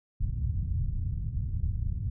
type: low-pass noise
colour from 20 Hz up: white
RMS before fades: -30 dBFS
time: 0.2-2.1 s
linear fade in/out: 10 ms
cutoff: 110 Hz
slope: 24 dB/octave
effects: none